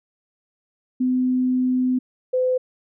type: tone pair in turn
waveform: sine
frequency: 254.1 / 509.1 Hz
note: B3 / C5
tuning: +49 / -47 cents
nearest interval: octave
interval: 1204 cents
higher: second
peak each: -17 dBFS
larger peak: neither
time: 1-1.99 / 2.33-2.58 s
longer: first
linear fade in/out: 10 ms
effects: none